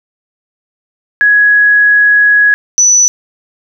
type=tone pair in turn; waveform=sine; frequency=1672 / 5958 Hz; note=G#6 / F#8; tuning=+11 / +11 cents; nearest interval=octave + minor seventh; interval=2200 cents; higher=second; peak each=-4 dBFS; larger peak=neither; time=1.21-2.54 / 2.78-3.08 s; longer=first; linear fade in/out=0 ms; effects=none